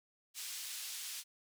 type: band-pass noise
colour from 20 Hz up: pink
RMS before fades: -44 dBFS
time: 0.34-1.24 s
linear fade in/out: 50 ms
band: 3500 to 14000 Hz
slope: 12 dB/octave
effects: none